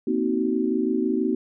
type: chord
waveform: sine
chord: C half-diminished seventh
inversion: third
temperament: just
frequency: 235.5 / 261.6 / 314 / 376.7 Hz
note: Bb3 / C4 / Eb4 / Gb4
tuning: +18 / 0 / +16 / +31 cents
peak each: -26 dBFS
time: 0.07-1.35 s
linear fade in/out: 5 ms
effects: none